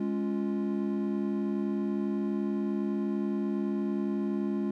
triangle chord, Db major, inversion second, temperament equal, 207.7 / 277.2 / 349.2 Hz, Ab3 / Db4 / F4, 0 / 0 / 0 cents, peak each -28 / -32 / -32 dBFS, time 0-4.71 s, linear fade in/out 5 ms, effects none

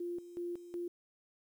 sine tone with tremolo, 348.5 Hz, F4, 4 cents flat, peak -36 dBFS, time 0-0.88 s, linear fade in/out 5 ms, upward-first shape square, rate 2.7 Hz, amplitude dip 75%, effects 11-bit

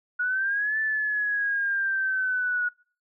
sine exponential two-way sweep, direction up then down, 1454 to 1760 to 1454 Hz, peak -23 dBFS, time 0.19-2.69 s, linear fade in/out 10 ms, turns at 0.79 s, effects noise-tail reverb RT60 0.5 s tail -26 dB re dry

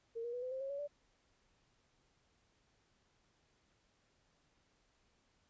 sine tone with pitch steps, 459.6 / 475.3 / 491.5 / 508.2 / 525.5 / 543.4 / 561.9 / 581.1 Hz, A#4 / A#4 / B4 / B4 / C5 / C#5 / C#5 / D5, -25 / +34 / -8 / +49 / +7 / -35 / +23 / -18 cents, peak -39 dBFS, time 0.15-0.878 s, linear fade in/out 20 ms, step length 91 ms, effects pink hiss -75 dBFS RMS until 5.49 s + resampled to 16000 Hz

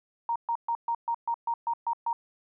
sine tone bursts, 932.3 Hz, A#5, in tune, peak -25 dBFS, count 10, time 0.29-2.13 s, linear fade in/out 2 ms, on 67 ms, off 130 ms, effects none

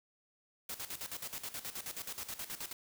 white noise with tremolo, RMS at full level -41 dBFS, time 0.69-2.73 s, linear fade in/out 5 ms, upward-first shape square, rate 9.4 Hz, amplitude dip 75%, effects none

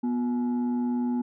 sine tone with frequency modulation, 244.5 Hz, B3, 17 cents flat, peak -23 dBFS, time 0.03-1.22 s, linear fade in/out 10 ms, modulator 606 Hz, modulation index 0.34, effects tanh soft clip ceiling -19 dBFS

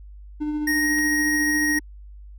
triangle tone with tremolo, 300.6 Hz, D4, 40 cents sharp, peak -20 dBFS, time 0.4-1.8 s, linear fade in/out 20 ms, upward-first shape sine, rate 14 Hz, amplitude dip 30%
square tone with pitch glide, 1864.7 to 1877.7 Hz, A#6 to A#6, 0 to +12 cents, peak -21 dBFS, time 0.67-1.79 s, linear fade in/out 5 ms, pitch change +12 cents, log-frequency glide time 0.8-0.86 s
click, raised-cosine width 0.3 ms, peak -24 dBFS, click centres 0.987 s
effects added 50 Hz sine -39 dBFS peak until 2.38 s

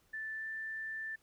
sine tone with pitch glide, 1760 to 1770.2 Hz, A6 to A6, 0 to +10 cents, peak -38 dBFS, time 0.13-1.16 s, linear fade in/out 10 ms, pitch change +10 cents, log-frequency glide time 0.35-0.46 s, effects pink hiss -71 dBFS RMS until 1.22 s

